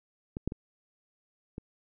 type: clicks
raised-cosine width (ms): 3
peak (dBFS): -22 / -16 / -24 / -25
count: 4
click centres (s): 0.369 / 0.476 / 0.521 / 1.581
effects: none